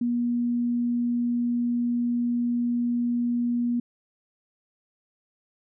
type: tone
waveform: sine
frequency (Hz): 240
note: B3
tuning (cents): -49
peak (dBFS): -22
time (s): 0.01-3.8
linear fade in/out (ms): 5
effects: none